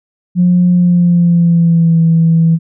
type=tone with pitch glide; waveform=sine; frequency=178.2 to 164.36 Hz; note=F3 to E3; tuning=+35 to -5 cents; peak=-5 dBFS; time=0.35-2.59 s; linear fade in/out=50 ms; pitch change=-140 cents; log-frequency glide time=0.71-2.01 s; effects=tanh soft clip ceiling -1 dBFS